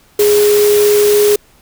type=tone in noise; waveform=sine; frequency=415.3 Hz; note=G#4; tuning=in tune; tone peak=-7 dBFS; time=0.19-1.36 s; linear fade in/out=5 ms; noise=white; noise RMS=-19 dBFS; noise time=0.19-1.36 s; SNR=+9 dB; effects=pink hiss -49 dBFS RMS until 1.61 s